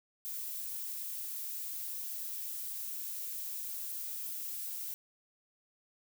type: noise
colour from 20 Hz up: violet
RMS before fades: -40 dBFS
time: 0.25-4.94 s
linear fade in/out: 0 ms
effects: none